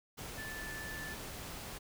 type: tone in noise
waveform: sine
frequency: 1752 Hz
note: A6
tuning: 8 cents flat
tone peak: -43 dBFS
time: 0.37-1.15 s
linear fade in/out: 20 ms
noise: pink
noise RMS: -45 dBFS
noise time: 0.17-1.79 s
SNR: -1 dB
effects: none